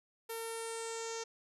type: tone with low-pass filter sweep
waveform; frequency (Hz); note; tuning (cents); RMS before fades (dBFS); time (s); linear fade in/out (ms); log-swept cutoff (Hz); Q
sawtooth; 455.1; A#4; -42; -41; 0.29-1.24; 10; 12000 to 6200; 5.1
effects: none